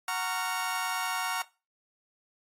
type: chord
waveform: 30% pulse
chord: Gb major seventh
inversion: none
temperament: just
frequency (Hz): 740 / 925 / 1110 / 1387.5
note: Gb5 / Bb5 / Db6 / F6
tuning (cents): 0 / -14 / +2 / -12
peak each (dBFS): -33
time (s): 0.08-1.42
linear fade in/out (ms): 2
effects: noise-tail reverb RT60 0.3 s tail -20 dB re dry + AAC 48 kbps